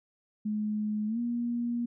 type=tone with pitch glide; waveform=sine; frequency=212 to 238 Hz; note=G#3 to A#3; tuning=+36 to +36 cents; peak=-28 dBFS; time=0.45-1.86 s; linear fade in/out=10 ms; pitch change=+200 cents; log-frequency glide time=1.07-1.19 s; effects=none